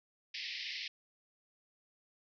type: band-pass noise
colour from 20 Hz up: pink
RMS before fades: -42 dBFS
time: 0.34-0.88 s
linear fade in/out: 5 ms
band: 1900 to 5400 Hz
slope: 96 dB/octave
effects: none